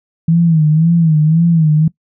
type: tone with vibrato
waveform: sine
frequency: 160.9 Hz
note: E3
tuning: 42 cents flat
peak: -7 dBFS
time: 0.28-1.88 s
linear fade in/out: 5 ms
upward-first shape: sine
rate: 1.9 Hz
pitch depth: 99 cents each way
effects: noise-tail reverb RT60 0.1 s tail -21 dB re dry